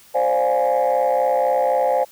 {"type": "chord", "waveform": "sine", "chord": "D half-diminished seventh", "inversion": "third", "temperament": "equal with one note detuned", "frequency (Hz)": [523.3, 587.3, 703.3, 830.6], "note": ["C5", "D5", "F5", "Ab5"], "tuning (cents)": [0, 0, 12, 0], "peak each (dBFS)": [-18, -21, -21, -20], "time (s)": [0.14, 2.05], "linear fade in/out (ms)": 20, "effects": ["tanh soft clip ceiling -10 dBFS", "white hiss -49 dBFS RMS until 2.11 s"]}